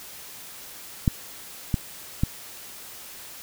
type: clicks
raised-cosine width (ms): 5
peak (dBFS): -6 / -9 / -8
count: 3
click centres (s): 1.078 / 1.742 / 2.235
effects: white hiss -42 dBFS RMS until 3.42 s